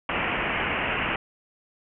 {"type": "low-pass noise", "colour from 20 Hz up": "white", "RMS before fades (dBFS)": -27, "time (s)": [0.09, 1.16], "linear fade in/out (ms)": 2, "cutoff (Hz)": 2900, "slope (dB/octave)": 96, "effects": []}